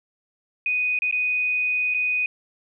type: tone with dropouts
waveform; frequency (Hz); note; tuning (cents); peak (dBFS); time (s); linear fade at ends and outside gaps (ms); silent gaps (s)
sine; 2489; D#7; 0; -20; 0.66-2.26; 2; 0.989-1.02 / 1.112-1.125 / 1.94-1.945
effects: none